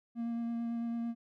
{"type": "tone with vibrato", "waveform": "triangle", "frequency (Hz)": 233.1, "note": "A#3", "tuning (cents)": 0, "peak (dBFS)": -31, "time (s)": [0.15, 1.15], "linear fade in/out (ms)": 50, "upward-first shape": "sine", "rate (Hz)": 9, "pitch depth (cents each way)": 11, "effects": []}